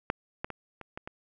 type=clicks; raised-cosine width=0.5 ms; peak=-11 / -17 / -22 / -27 / -23 / -24 dBFS; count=6; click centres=0.101 / 0.445 / 0.503 / 0.813 / 0.975 / 1.075 s; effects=none